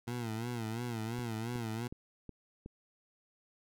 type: tone with vibrato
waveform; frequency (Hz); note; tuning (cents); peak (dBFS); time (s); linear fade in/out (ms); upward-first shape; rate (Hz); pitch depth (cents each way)
20% pulse; 115.9; A#2; -10; -31; 0.07-1.88; 10; sine; 2.9; 100
type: click train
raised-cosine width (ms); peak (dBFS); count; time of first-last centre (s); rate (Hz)
3; -32; 5; 1.19-2.661; 2.72
effects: none